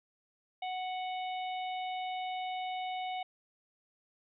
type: harmonic tone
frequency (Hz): 740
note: F#5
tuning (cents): 0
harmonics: 1 / 3 / 4 / 5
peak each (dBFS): -35 / -45 / -47 / -49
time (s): 0.62-3.23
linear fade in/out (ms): 5
effects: none